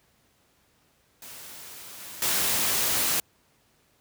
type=noise with level steps; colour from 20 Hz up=white; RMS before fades=-43 / -41 / -25 dBFS; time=1.22-3.2 s; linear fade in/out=2 ms; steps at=2 / 2.22 s; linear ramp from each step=2 ms; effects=pink hiss -65 dBFS RMS until 4 s + high-pass 60 Hz 12 dB/octave